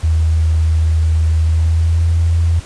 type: tone with pitch glide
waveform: sine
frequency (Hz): 80 to 83.45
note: D#2 to E2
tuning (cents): +49 to +22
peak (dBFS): -10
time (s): 0.03-2.6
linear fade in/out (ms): 10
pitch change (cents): +73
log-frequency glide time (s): 1.43-2.07
effects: pink hiss -36 dBFS RMS until 2.65 s + resampled to 22050 Hz